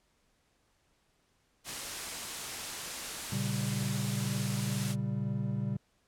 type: noise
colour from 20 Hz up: white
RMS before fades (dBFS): -38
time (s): 1.64-4.96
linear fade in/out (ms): 50
type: chord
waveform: triangle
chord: G diminished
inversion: first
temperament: equal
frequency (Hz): 116.54 / 138.59 / 196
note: Bb2 / Db3 / G3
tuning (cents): 0 / 0 / 0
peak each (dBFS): -33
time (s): 3.32-5.77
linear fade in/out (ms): 5
effects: pink hiss -72 dBFS RMS until 6.07 s + low-pass 10000 Hz 12 dB/octave